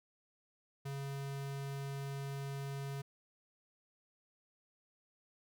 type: tone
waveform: square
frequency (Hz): 138.59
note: C#3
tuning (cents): 0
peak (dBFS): -40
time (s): 0.85-3.02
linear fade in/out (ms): 10
effects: none